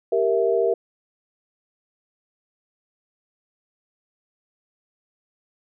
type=chord; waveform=sine; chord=E diminished; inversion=first; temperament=equal; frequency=392 / 466.2 / 659.3 Hz; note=G4 / Bb4 / E5; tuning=0 / 0 / 0 cents; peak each=-22 / -20 / -24 dBFS; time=0.12-0.74 s; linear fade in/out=5 ms; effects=none